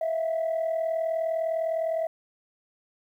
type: tone pair together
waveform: sine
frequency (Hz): 649.2 / 689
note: E5 / F5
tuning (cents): -27 / -24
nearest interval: minor second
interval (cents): 103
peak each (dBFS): -24 / -31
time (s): 0.01-2.07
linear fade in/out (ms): 5
effects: tanh soft clip ceiling -21 dBFS + 10-bit